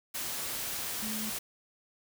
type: tone in noise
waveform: sine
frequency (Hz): 216.8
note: A3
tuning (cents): -25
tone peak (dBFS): -37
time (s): 1.02-1.3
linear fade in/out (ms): 10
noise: white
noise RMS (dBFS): -36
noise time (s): 0.14-1.39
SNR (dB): -4
effects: none